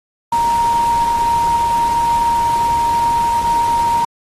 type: tone in noise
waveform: sine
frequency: 935 Hz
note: A#5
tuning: 5 cents sharp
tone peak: -12 dBFS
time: 0.32-4.05 s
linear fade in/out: 5 ms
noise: pink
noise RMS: -29 dBFS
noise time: 0.32-4.05 s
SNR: +14 dB
effects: AAC 32 kbps